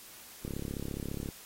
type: click train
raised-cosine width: 3 ms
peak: -24 dBFS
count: 30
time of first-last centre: 0.45-1.288 s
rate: 34.6 Hz
effects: white hiss -51 dBFS RMS until 1.45 s + AAC 48 kbps